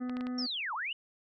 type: harmonic tone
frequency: 250 Hz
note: B3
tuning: 21 cents sharp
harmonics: 1 / 2 / 3 / 5 / 6 / 7 / 8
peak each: -33 / -49 / -52 / -50 / -61 / -59 / -62 dBFS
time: 0-0.47 s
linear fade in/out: 20 ms
type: clicks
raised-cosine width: 0.3 ms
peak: -27 dBFS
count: 4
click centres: 0.096 / 0.169 / 0.209 / 0.269 s
type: linear two-way sweep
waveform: sine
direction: down then up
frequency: 5588 to 830.6 to 3013 Hz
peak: -33 dBFS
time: 0.38-0.93 s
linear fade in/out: 5 ms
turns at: 0.74 s
effects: none